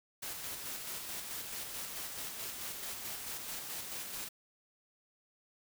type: noise with tremolo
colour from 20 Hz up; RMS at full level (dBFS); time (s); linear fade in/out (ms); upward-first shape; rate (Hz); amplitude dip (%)
white; -41; 0.22-4.29; 10; square; 4.6; 30
effects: none